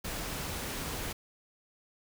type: noise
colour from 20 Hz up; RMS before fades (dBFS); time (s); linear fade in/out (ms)
pink; -37; 0.04-1.13; 10
effects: none